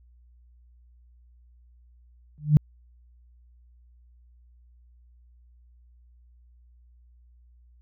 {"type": "tone with exponential growth", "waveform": "sine", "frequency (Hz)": 150.1, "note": "D3", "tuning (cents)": 38, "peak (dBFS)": -8, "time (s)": [2.38, 2.57], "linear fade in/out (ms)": 0, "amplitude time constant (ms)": 40, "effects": ["added 60 Hz sine -53 dBFS peak until 7.81 s"]}